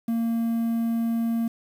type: tone with quantisation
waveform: triangle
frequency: 230 Hz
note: A#3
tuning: 23 cents flat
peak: -20 dBFS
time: 0.08-1.48 s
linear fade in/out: 5 ms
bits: 8
effects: none